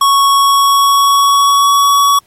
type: tone with pitch glide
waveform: square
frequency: 1108.7 to 1127.4 Hz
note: C#6 to C#6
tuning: 0 to +29 cents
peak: -7 dBFS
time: 0.01-2.19 s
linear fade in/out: 5 ms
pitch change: +29 cents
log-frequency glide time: 0.28-1.9 s
effects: pink hiss -52 dBFS RMS until 2.26 s + MP3 64 kbps